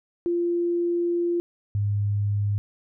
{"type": "tone pair in turn", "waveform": "sine", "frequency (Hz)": [345.7, 102.3], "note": ["F4", "G#2"], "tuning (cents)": [-18, -26], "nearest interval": "octave + major sixth", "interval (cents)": 2108, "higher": "first", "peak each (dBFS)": -21, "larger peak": "neither", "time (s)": [[0.26, 1.4], [1.75, 2.58]], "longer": "first", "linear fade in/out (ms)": 0, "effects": []}